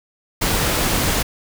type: noise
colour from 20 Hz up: pink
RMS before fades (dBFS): -19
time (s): 0.41-1.23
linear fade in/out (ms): 10
effects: none